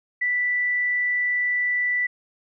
sine tone, 1973 Hz, B6, 2 cents flat, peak -20 dBFS, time 0.21-2.07 s, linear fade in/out 10 ms, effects none

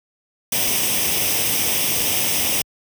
white noise with comb filter, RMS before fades -20 dBFS, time 0.52-2.62 s, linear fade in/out 5 ms, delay 0.35 ms, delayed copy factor +0.65, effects high-pass 60 Hz 12 dB/octave

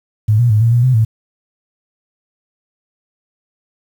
sine tone with pitch steps, 107.2 / 120.4 / 106.7 / 115.6 / 120 / 128.3 / 111.2 Hz, A2 / B2 / G#2 / A#2 / B2 / C3 / A2, -45 / -44 / +47 / -14 / -49 / -34 / +19 cents, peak -8 dBFS, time 0.28-1.05 s, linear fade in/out 10 ms, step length 110 ms, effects 7-bit

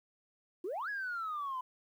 sine exponential two-way sweep, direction up then down, 329.6 to 1700 to 999 Hz, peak -34 dBFS, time 0.64-1.61 s, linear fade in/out 5 ms, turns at 0.89 s, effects tanh soft clip ceiling -32 dBFS + 11-bit

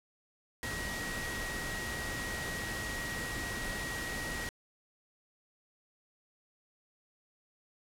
sine tone in noise, 1900 Hz, A#6, 33 cents sharp, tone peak -39 dBFS, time 0.63-4.49 s, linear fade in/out 0 ms, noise pink, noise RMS -39 dBFS, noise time 0.63-4.49 s, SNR -3 dB, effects low-pass 12000 Hz 12 dB/octave

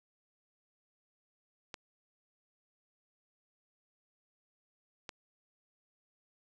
clicks, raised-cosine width 0.2 ms, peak -24 dBFS, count 2, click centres 1.742 / 5.092 s, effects none

